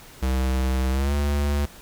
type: tone with pitch glide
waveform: square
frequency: 65 to 72.12 Hz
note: C2 to D2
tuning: -11 to -31 cents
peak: -21 dBFS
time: 0.22-1.66 s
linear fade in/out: 10 ms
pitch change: +180 cents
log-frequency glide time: 0.91-1.14 s
effects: pink hiss -46 dBFS RMS until 1.81 s